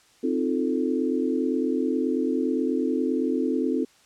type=chord; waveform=sine; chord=F dominant seventh; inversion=second; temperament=equal; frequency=261.6 / 311.1 / 349.2 / 440 Hz; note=C4 / Eb4 / F4 / A4; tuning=0 / 0 / 0 / 0 cents; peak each=-25 / -28 / -29 / -29 dBFS; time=0.23-3.85 s; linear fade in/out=10 ms; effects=white hiss -58 dBFS RMS until 4.05 s + low-pass 8000 Hz 12 dB/octave